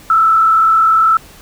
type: tone with frequency modulation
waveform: sine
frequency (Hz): 1318.5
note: E6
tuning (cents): 0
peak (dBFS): -7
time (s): 0.1-1.17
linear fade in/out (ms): 2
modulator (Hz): 40.5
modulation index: 0.7
effects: pink hiss -40 dBFS RMS until 1.41 s